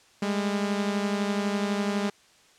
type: beating tone pair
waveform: sawtooth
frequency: 201.6 / 213.6 Hz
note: G3 / G#3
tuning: +49 / +49 cents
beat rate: 12 Hz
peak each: -22 / -28 dBFS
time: 0.22-2.1 s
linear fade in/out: 5 ms
effects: white hiss -58 dBFS RMS until 2.58 s + low-pass 7000 Hz 12 dB/octave